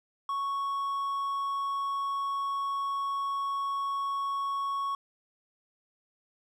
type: tone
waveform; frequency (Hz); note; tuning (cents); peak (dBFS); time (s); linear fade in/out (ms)
triangle; 1108.7; C#6; 0; -27; 0.29-4.95; 2
effects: none